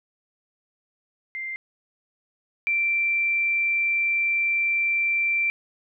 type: tone pair in turn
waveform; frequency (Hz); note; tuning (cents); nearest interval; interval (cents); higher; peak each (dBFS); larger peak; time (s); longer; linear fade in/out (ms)
sine; 2093 / 2350; C7 / D7; 0 / +1; major second; 201; second; -29 / -20; second; 1.35-1.56 / 2.67-5.5; second; 0
effects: none